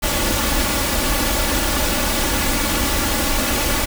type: noise with comb filter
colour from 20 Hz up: pink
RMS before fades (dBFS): -19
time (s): 0.02-3.86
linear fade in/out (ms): 20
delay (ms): 3.5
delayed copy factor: +0.65
effects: none